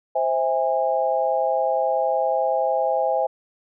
sine chord, C augmented, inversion none, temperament just, 523.3 / 654.1 / 817.6 Hz, C5 / E5 / G#5, 0 / -14 / -27 cents, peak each -23 dBFS, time 0.15-3.27 s, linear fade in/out 10 ms, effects none

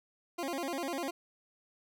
20% pulse tone with vibrato, 306.7 Hz, D#4, 25 cents flat, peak -29 dBFS, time 0.38-1.11 s, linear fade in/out 10 ms, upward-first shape square, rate 10 Hz, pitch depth 210 cents each way, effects none

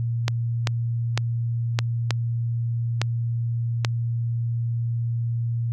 clicks, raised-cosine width 0.2 ms, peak -5 dBFS, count 7, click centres 0.281 / 0.672 / 1.176 / 1.789 / 2.107 / 3.016 / 3.848 s, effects added 117 Hz sine -22 dBFS peak until 5.72 s

